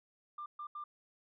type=tone bursts at uneven times; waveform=sine; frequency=1192 Hz; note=D6; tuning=25 cents sharp; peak=-40 dBFS; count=3; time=0.38-0.46 / 0.59-0.67 / 0.75-0.84 s; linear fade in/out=5 ms; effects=tanh soft clip ceiling -36 dBFS